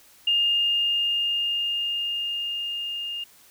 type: tone with level ramp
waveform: sine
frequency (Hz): 2823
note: F7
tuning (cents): +18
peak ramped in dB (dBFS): -18 to -29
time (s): 0.27-3.24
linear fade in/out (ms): 5
effects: white hiss -54 dBFS RMS until 3.5 s